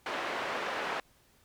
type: band-pass noise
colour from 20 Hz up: pink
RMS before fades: -35 dBFS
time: 0.06-1 s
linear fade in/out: 2 ms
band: 530 to 2300 Hz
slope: 12 dB/octave
effects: pink hiss -65 dBFS RMS until 1.44 s